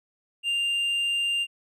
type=tone with tanh clipping; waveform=sine; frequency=2794 Hz; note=F7; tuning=in tune; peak=-24 dBFS; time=0.43-1.47 s; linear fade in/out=50 ms; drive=4 dB; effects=none